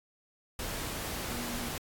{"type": "tone in noise", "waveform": "sine", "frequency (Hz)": 239.3, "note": "A#3", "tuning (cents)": 46, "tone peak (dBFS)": -39, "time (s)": [1.31, 1.69], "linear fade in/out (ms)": 2, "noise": "pink", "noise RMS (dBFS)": -37, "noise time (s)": [0.59, 1.78], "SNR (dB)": -5, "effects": ["AAC 64 kbps"]}